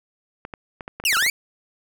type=clicks; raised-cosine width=0.5 ms; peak=-18 dBFS; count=10; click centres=0.451 / 0.538 / 0.808 / 0.879 / 1 / 1.039 / 1.129 / 1.169 / 1.225 / 1.264 s
type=linear two-way sweep; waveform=sawtooth; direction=down then up; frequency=2960 to 1263 to 2378 Hz; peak=-14 dBFS; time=1.05-1.3 s; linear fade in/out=2 ms; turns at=1.17 s
effects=none